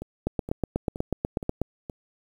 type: two click trains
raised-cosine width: 2 ms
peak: -21 / -11 dBFS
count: 5 / 12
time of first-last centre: 0.02-1.898 / 0.27-1.616 s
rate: 2.13 / 8.17 Hz
effects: 8-bit